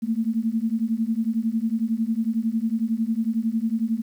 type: beating tone pair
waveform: sine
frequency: 220 / 231 Hz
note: A3 / A#3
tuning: 0 / -16 cents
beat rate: 11 Hz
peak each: -24 / -24 dBFS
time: 0.02-4.02 s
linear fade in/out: 20 ms
effects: 9-bit